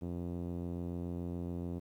5% pulse tone with low-pass filter, 87 Hz, F2, 6 cents flat, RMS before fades -39 dBFS, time 0.01-1.8 s, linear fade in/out 20 ms, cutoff 260 Hz, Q 0.84, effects 11-bit

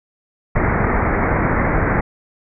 pink low-pass noise, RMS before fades -17 dBFS, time 0.55-2.01 s, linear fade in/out 10 ms, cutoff 2200 Hz, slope 96 dB/octave, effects none

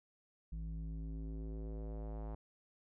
square tone with low-pass filter sweep, 54 Hz, A1, 32 cents flat, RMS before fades -43 dBFS, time 0.52-2.35 s, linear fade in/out 5 ms, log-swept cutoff 140 to 860 Hz, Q 1.7, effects none

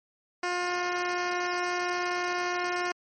10% pulse tone, 355.9 Hz, F4, 33 cents sharp, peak -19 dBFS, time 0.43-2.92 s, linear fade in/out 5 ms, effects low-pass 7000 Hz 12 dB/octave + MP3 32 kbps

